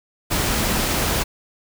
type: tone in noise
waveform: sine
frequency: 216.2 Hz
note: A3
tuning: 30 cents flat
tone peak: -29 dBFS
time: 0.48-0.82 s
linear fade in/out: 20 ms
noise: pink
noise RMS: -21 dBFS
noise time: 0.3-1.24 s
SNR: -11 dB
effects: none